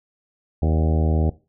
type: harmonic tone with a mistuned harmonic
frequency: 79 Hz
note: D#2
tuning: 27 cents sharp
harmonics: 1 / 2 / 3 / 4 / 5 / 6 / 7 / 8 / 9 / 10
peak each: -18 / -24 / -28 / -30 / -32 / -34 / -35 / -36 / -37 / -38 dBFS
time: 0.62-1.3 s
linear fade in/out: 5 ms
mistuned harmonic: 8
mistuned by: -54 cents
effects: noise-tail reverb RT60 0.3 s tail -18 dB re dry